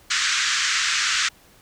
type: band-pass noise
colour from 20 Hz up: pink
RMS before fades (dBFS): -22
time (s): 0.1-1.29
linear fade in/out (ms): 10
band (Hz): 1300 to 7400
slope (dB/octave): 48
effects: pink hiss -53 dBFS RMS until 1.61 s